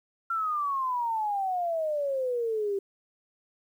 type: exponential sweep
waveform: sine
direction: down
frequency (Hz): 1372 to 388.6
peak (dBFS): -26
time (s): 0.3-2.79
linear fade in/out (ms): 5
effects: 10-bit